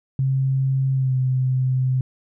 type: tone with pitch glide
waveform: sine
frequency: 133.7 to 129.37 Hz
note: C3 to C3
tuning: +38 to -19 cents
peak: -17 dBFS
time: 0.19-2.01 s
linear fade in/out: 2 ms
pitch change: -57 cents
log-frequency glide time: 0.93-1.15 s
effects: none